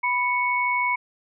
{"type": "tone pair together", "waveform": "sine", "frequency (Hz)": [987.6, 2217], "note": ["B5", "C#7"], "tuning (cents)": [0, 0], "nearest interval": "octave + major second", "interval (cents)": 1400, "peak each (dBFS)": -23, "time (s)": [0.03, 0.96], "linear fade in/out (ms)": 10, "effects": []}